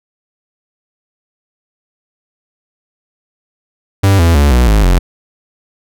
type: tone with pitch steps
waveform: 45% pulse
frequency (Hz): 98 / 83.85 / 71.74 / 61.38 / 52.52 / 44.93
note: G2 / E2 / D2 / B1 / G#1 / F1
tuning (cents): 0 / +30 / -40 / -10 / +20 / +50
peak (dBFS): -6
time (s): 4.03-4.99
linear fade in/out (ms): 10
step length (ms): 160
effects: none